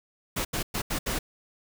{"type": "noise bursts at uneven times", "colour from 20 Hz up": "pink", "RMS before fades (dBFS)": -29, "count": 5, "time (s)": [[0.36, 0.45], [0.53, 0.63], [0.74, 0.82], [0.9, 0.99], [1.06, 1.19]], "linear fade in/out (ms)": 10, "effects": []}